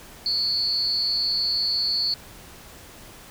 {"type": "tone with amplitude modulation", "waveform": "sine", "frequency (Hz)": 4435, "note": "C#8", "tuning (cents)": 0, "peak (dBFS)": -17, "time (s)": [0.26, 2.14], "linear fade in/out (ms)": 2, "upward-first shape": "sine", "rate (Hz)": 246, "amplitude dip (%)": 90, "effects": ["pink hiss -45 dBFS RMS until 3.3 s"]}